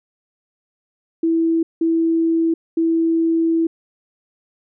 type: tone bursts at uneven times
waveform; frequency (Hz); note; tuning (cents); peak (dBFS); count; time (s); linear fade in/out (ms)
sine; 328.7; E4; -5; -14; 3; 1.23-1.63 / 1.81-2.54 / 2.77-3.67; 5
effects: none